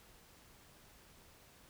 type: silence
effects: pink hiss -62 dBFS RMS until 1.69 s